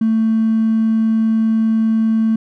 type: tone with hard clipping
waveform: triangle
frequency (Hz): 222.5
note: A3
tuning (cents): +20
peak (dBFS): -12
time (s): 0.01-2.36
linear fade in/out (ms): 5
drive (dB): 3
effects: none